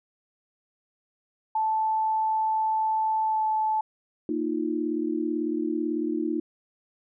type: tone with pitch glide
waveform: sine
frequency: 876 to 869.4 Hz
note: A5 to A5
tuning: -8 to -21 cents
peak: -22 dBFS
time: 1.55-3.81 s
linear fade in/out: 5 ms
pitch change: -13 cents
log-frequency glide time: 3.23-3.44 s
type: chord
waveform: sine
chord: Bb suspended fourth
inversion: none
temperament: equal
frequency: 233.1 / 311.1 / 349.2 Hz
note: Bb3 / Eb4 / F4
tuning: 0 / 0 / 0 cents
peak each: -32 / -27 / -30 dBFS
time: 4.29-6.4 s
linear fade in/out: 2 ms
effects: none